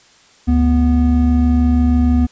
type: tone pair together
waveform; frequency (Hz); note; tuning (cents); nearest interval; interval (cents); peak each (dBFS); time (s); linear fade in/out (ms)
triangle; 72.84 / 245; D2 / B3; -14 / -14; octave + major sixth; 2100; -11; 0.47-2.27; 20
effects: white hiss -49 dBFS RMS until 2.31 s + resampled to 16000 Hz